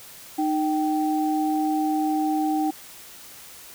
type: tone pair together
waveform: sine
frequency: 307.6 / 775.1 Hz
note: D#4 / G5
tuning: -20 / -20 cents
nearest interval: octave + major third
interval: 1600 cents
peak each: -22 / -25 dBFS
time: 0.38-2.71 s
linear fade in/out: 10 ms
effects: white hiss -44 dBFS RMS until 3.74 s